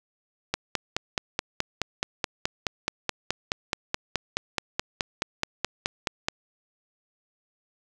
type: click train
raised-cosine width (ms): 0.2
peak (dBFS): -7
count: 28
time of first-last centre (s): 0.54-6.285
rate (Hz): 4.7
effects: none